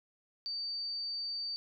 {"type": "tone", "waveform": "sine", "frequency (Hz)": 4609, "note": "D8", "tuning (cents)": -33, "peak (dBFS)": -35, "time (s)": [0.46, 1.56], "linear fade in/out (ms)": 0, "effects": []}